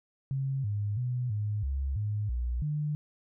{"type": "tone with pitch steps", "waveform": "sine", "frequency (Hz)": [135.2, 103.1, 124.2, 104.8, 68.1, 104.8, 60.4, 149.5], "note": ["C#3", "G#2", "B2", "G#2", "C#2", "G#2", "B1", "D3"], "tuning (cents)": [-43, -12, 10, 16, -30, 16, -38, 31], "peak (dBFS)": -28, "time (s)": [0.31, 2.95], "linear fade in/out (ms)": 0, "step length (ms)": 330, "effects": []}